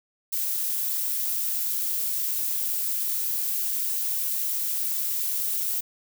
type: noise with amplitude modulation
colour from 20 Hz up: violet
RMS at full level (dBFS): -25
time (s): 0.32-5.81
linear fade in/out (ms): 10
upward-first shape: sine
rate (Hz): 244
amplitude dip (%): 45
effects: none